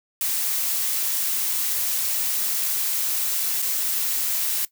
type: noise with dropouts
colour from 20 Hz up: blue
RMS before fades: -24 dBFS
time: 0.21-4.65 s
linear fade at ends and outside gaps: 1 ms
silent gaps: 3.62-3.624 s
effects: noise-tail reverb RT60 0.1 s tail -17 dB re dry